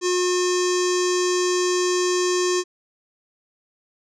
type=tone with low-pass filter; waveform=square; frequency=360 Hz; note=F#4; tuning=47 cents flat; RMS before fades=-21 dBFS; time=0.01-2.64 s; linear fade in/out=50 ms; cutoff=6400 Hz; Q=4.9; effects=none